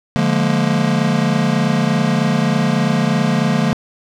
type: chord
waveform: square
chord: Bb dominant seventh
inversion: first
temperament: just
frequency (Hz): 145.68 / 174.81 / 209.8 / 233.1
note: D3 / F3 / Ab3 / Bb3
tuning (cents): -14 / +2 / +18 / 0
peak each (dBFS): -20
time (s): 0.16-3.73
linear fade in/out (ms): 0
effects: low-pass 6000 Hz 12 dB/octave + 8-bit